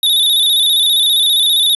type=tone with vibrato; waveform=square; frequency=3629 Hz; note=A#7; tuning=47 cents flat; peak=-10 dBFS; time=0.03-1.75 s; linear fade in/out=2 ms; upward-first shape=square; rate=15 Hz; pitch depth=62 cents each way; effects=resampled to 32000 Hz + 8-bit